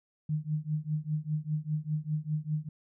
sine tone with tremolo, 153 Hz, D#3, 29 cents flat, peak -25 dBFS, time 0.29-2.69 s, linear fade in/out 5 ms, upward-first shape triangle, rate 5 Hz, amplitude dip 100%, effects none

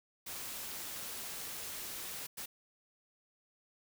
white noise bursts at uneven times, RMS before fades -43 dBFS, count 2, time 0.26-2.27 / 2.37-2.46 s, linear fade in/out 10 ms, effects none

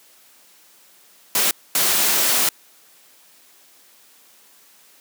white noise bursts at uneven times, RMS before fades -18 dBFS, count 2, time 1.35-1.51 / 1.75-2.49 s, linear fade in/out 2 ms, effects white hiss -52 dBFS RMS until 5 s + high-pass 200 Hz 12 dB/octave

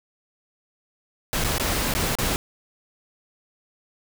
pink noise with dropouts, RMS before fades -24 dBFS, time 1.33-2.36 s, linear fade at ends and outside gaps 0 ms, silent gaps 1.44-1.446 / 1.582-1.598 / 1.938-1.95 / 2.153-2.186 s, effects none

